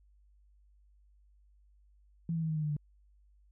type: tone with pitch steps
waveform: sine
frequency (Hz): 166.3 / 163.07 / 159.89 / 156.79 / 153.74 / 150.75 / 147.81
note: E3 / E3 / D#3 / D#3 / D#3 / D3 / D3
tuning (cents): +16 / -18 / +47 / +14 / -20 / +46 / +11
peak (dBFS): -30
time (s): 2.29-2.766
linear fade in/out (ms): 2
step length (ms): 68
effects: added 50 Hz sine -61 dBFS peak until 3.51 s